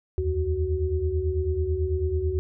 sine tone cluster, 75.6 / 84.7 / 373.9 Hz, D#2 / E2 / F#4, -49 / +48 / +18 cents, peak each -27 dBFS, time 0.18-2.39 s, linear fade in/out 0 ms, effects none

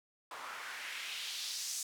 white noise with band-pass filter sweep, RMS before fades -42 dBFS, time 0.31-1.83 s, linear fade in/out 2 ms, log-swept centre 970 to 6900 Hz, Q 1.9, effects none

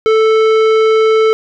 sine tone with tanh clipping, 440 Hz, A4, in tune, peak -9 dBFS, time 0.06-1.33 s, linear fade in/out 0 ms, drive 15 dB, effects none

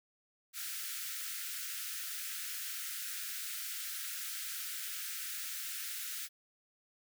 white high-pass noise, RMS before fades -41 dBFS, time 0.53-6.29 s, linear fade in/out 50 ms, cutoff 1300 Hz, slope 96 dB/octave, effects none

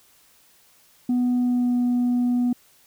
sine tone with pitch glide, 246.9 to 244.9 Hz, B3 to B3, 0 to -14 cents, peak -16 dBFS, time 1.09-2.53 s, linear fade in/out 5 ms, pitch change -14 cents, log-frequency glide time 1.39-1.75 s, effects tanh soft clip ceiling -17 dBFS + white hiss -57 dBFS RMS until 2.86 s

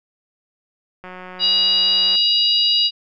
click train, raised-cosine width 0.5 ms, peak -21 dBFS, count 205, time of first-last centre 1.04-2.155 s, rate 183 Hz
harmonic tone, 959 Hz, A#5, 49 cents sharp, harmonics 3 / 4 / 5, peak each -18 / -18 / -18 dBFS, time 1.39-2.91 s, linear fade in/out 50 ms
effects none

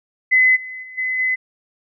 sine tone with level steps, 2027 Hz, B6, 45 cents sharp, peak -10 / -29 / -34 / -19 / -16 dBFS, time 0.31-1.36 s, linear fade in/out 20 ms, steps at 0.55 / 0.82 / 0.97 / 1.18 s, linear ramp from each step 20 ms, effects none

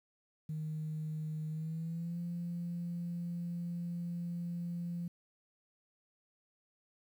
sine tone with pitch glide, 155.56 to 172.6 Hz, D#3 to F3, 0 to -20 cents, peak -35 dBFS, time 0.49-5.08 s, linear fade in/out 5 ms, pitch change +180 cents, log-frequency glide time 1.49-2.19 s, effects tanh soft clip ceiling -32 dBFS + 11-bit

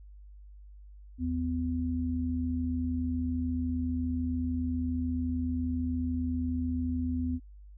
sine tone pair together, 79.4 / 252.5 Hz, D#2 / B3, +36 / +39 cents, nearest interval octave + minor sixth, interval 2003 cents, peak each -32 / -30 dBFS, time 1.18-7.4 s, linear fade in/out 50 ms, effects added 50 Hz sine -47 dBFS peak until 7.77 s

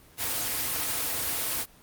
white noise with comb filter, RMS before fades -29 dBFS, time 0.17-1.66 s, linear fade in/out 50 ms, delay 5.1 ms, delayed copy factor -0.55, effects pink hiss -55 dBFS RMS until 1.82 s + Opus 24 kbps

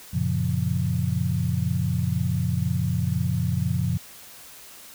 sine chord, Gb major seventh, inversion none, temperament equal, 92.5 / 116.54 / 138.59 / 174.61 Hz, Gb2 / Bb2 / Db3 / F3, 0 / 0 / 0 / 0 cents, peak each -27 dBFS, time 0.13-3.98 s, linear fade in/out 10 ms, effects white hiss -45 dBFS RMS until 4.94 s

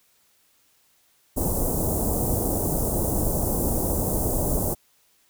pink band-stop noise, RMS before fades -24 dBFS, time 1.36-4.75 s, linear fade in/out 20 ms, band 750 to 8500 Hz, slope 24 dB/octave, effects white hiss -63 dBFS RMS until 5.29 s

